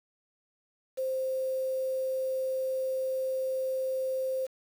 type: tone with quantisation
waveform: sine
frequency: 523.3 Hz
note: C5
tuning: in tune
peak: -28 dBFS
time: 0.97-4.47 s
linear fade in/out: 20 ms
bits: 8
effects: none